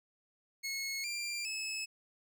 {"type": "tone with pitch steps", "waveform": "20% pulse", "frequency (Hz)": [2181, 2378, 2594], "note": ["C#7", "D7", "E7"], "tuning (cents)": [-29, 21, -28], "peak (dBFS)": -31, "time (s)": [0.63, 1.86], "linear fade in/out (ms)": 20, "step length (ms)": 410, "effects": []}